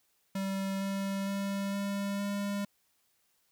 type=tone with pitch steps; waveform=square; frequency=194.1 / 195.9 / 197.72 / 199.56 / 201.4 Hz; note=G3 / G3 / G3 / G3 / G3; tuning=-17 / -1 / +15 / +31 / +47 cents; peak=-32 dBFS; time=0.35-2.65 s; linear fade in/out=5 ms; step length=460 ms; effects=white hiss -73 dBFS RMS until 3.51 s